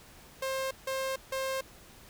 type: tone bursts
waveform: sawtooth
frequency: 531 Hz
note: C5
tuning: 25 cents sharp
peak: -27 dBFS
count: 3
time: 0.42-1.61 s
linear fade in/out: 5 ms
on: 290 ms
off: 160 ms
effects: pink hiss -54 dBFS RMS until 2.09 s